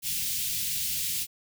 white band-stop noise, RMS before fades -30 dBFS, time 0.02-1.27 s, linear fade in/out 50 ms, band 190 to 2500 Hz, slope 24 dB/octave, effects none

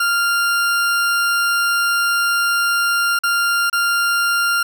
40% pulse tone with dropouts, 1395 Hz, F6, 2 cents flat, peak -14 dBFS, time 0-4.63 s, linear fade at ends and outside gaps 5 ms, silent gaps 3.19-3.235 / 3.699-3.728 s, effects none

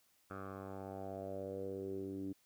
10% pulse tone with low-pass filter sweep, 96.8 Hz, G2, 21 cents flat, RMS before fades -44 dBFS, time 0.3-2.33 s, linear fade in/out 10 ms, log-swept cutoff 1300 to 290 Hz, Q 4.7, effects white hiss -73 dBFS RMS until 2.45 s

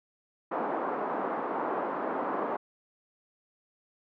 white band-pass noise, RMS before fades -32 dBFS, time 0.51-2.57 s, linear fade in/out 10 ms, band 240 to 1100 Hz, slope 24 dB/octave, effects none

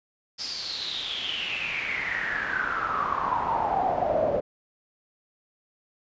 brown noise with band-pass filter sweep, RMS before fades -28 dBFS, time 0.38-4.41 s, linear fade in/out 20 ms, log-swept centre 5100 to 560 Hz, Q 9.2, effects resampled to 16000 Hz

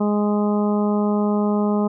harmonic tone, 207.7 Hz, G#3, in tune, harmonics 1 / 2 / 3 / 4 / 5 / 6, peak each -18 / -24 / -28 / -30 / -32 / -34 dBFS, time 0-1.88 s, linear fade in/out 10 ms, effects none

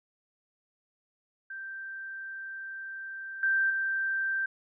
sine tone with level steps, 1568 Hz, G6, in tune, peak -37 / -23 / -27 dBFS, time 1.5-4.46 s, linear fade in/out 5 ms, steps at 3.43 / 3.7 s, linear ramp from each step 2 ms, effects none

